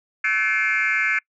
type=tone with frequency modulation; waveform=sine; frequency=1928 Hz; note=B6; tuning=42 cents flat; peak=-17 dBFS; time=0.24-1.19 s; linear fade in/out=5 ms; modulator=203 Hz; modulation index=2.4; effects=noise-tail reverb RT60 0.1 s tail -26 dB re dry + tanh soft clip ceiling -13 dBFS